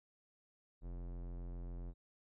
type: tone with low-pass filter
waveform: square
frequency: 43.65 Hz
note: F1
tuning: in tune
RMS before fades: -45 dBFS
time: 0.81-1.94 s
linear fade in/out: 50 ms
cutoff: 630 Hz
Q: 0.57
effects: none